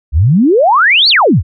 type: exponential two-way sweep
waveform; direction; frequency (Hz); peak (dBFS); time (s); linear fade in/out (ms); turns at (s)
sine; up then down; 63.8 to 4725 to 63.8; -5; 0.12-1.43; 50; 1.09
effects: none